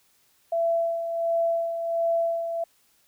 sine tone with tremolo, 670 Hz, E5, 28 cents sharp, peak -20 dBFS, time 0.52-2.64 s, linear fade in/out 5 ms, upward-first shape sine, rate 1.4 Hz, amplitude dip 55%, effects white hiss -64 dBFS RMS until 3.07 s

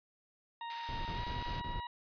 40% pulse tone with pitch glide, 932 to 958.8 Hz, A#5 to A#5, -1 to +48 cents, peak -39 dBFS, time 0.61-1.87 s, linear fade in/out 2 ms, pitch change +49 cents, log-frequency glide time 1.14-1.2 s
pink high-pass noise, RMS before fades -48 dBFS, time 0.7-1.6 s, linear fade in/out 2 ms, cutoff 1700 Hz, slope 12 dB/octave
brown noise bursts, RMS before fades -40 dBFS, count 5, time 0.89-1.802 s, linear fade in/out 0 ms, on 160 ms, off 28 ms
effects resampled to 11025 Hz

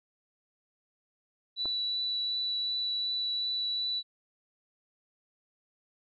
sine tone with vibrato, 3951 Hz, B7, in tune, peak -29 dBFS, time 1.56-4.03 s, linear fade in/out 50 ms, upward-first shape triangle, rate 2.7 Hz, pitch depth 8 cents each way
clicks, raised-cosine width 1 ms, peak -29 dBFS, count 2, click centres 1.655 / 1.658 s
effects none

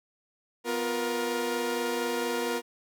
sawtooth tone cluster, 248.1 / 352.4 / 471.9 Hz, B3 / F4 / A#4, +8 / +16 / +21 cents, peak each -31 / -30 / -26 dBFS, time 0.64-2.62 s, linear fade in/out 50 ms, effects none

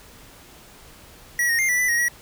square tone with pitch steps, 1925 / 1859 / 2108 / 1964 / 1989 / 1881 / 1920 Hz, B6 / A#6 / C7 / B6 / B6 / A#6 / B6, -45 / -5 / +12 / -10 / +12 / +15 / -49 cents, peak -19 dBFS, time 1.39-2.083 s, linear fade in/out 2 ms, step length 99 ms, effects pink hiss -47 dBFS RMS until 2.21 s

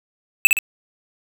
square tone with echo, 2618 Hz, E7, 13 cents flat, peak -7 dBFS, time 0.45-0.47 s, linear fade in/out 0 ms, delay 59 ms, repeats 2, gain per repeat -6 dB, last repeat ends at 0.588 s, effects 8-bit

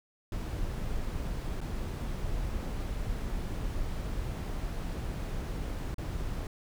brown noise with dropouts, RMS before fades -34 dBFS, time 0.32-6.47 s, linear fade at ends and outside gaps 2 ms, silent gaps 1.606-1.613 / 5.944-5.982 s, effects none

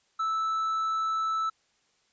triangle tone, 1314 Hz, E6, 6 cents flat, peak -24 dBFS, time 0.19-1.5 s, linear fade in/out 10 ms, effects white hiss -69 dBFS RMS until 2.12 s + resampled to 16000 Hz

